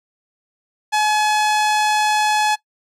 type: tone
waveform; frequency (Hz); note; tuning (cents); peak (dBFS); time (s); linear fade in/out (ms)
sawtooth; 850; G#5; +40; -11; 0.92-2.56; 20
effects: noise-tail reverb RT60 0.1 s tail -20 dB re dry + low-pass 9000 Hz 12 dB/octave